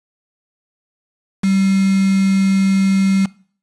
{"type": "tone with quantisation", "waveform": "sine", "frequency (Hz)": 193.3, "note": "G3", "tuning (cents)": -24, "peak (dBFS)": -12, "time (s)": [1.43, 3.26], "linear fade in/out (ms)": 10, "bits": 4, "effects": ["noise-tail reverb RT60 0.5 s tail -22 dB re dry", "resampled to 22050 Hz"]}